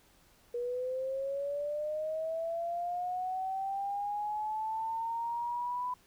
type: linear sweep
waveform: sine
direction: up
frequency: 477.3 to 999 Hz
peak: -32 dBFS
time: 0.54-5.94 s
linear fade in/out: 5 ms
effects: pink hiss -64 dBFS RMS until 6.06 s